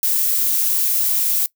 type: noise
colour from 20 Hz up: violet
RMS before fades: -18 dBFS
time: 0.03-1.46 s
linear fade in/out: 0 ms
effects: noise-tail reverb RT60 0.1 s tail -21 dB re dry